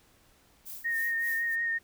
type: noise with tremolo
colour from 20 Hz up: violet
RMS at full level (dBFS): -41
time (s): 0.65-1.56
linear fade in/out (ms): 20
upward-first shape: sine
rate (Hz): 3.4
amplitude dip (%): 85
type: tone with vibrato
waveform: sine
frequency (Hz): 1846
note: A#6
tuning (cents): -17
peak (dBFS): -27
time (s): 0.84-1.79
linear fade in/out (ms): 20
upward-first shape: triangle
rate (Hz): 5.4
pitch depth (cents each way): 26
effects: pink hiss -63 dBFS RMS until 1.83 s